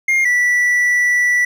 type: tone pair in turn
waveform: triangle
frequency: 2123 / 1960.7 Hz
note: C7 / B6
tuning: +25 / -13 cents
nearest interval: minor second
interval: 138 cents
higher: first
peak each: -10 dBFS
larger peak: neither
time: 0.08-0.25 / 0.25-1.45 s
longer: second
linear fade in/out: 5 ms
effects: none